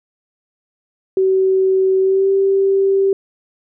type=tone with pitch glide; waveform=sine; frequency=380 to 390 Hz; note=F#4 to G4; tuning=+46 to -9 cents; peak=-11 dBFS; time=1.17-3.13 s; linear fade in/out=2 ms; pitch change=+45 cents; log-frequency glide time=2-2.3 s; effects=none